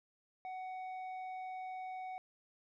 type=tone with low-pass filter; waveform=square; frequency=746 Hz; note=F#5; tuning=14 cents sharp; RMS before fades=-44 dBFS; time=0.45-2.18 s; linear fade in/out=0 ms; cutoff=1600 Hz; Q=2.1; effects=none